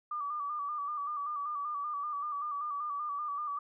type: tone with vibrato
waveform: sine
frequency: 1174.7 Hz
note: D6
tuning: in tune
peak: -33 dBFS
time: 0.11-3.59 s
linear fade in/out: 5 ms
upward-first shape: square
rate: 5.2 Hz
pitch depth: 46 cents each way
effects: none